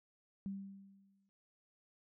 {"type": "tone with exponential decay", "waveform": "sine", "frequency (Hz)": 196, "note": "G3", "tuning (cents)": 0, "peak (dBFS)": -37, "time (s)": [0.46, 1.29], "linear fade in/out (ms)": 0, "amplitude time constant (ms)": 180, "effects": []}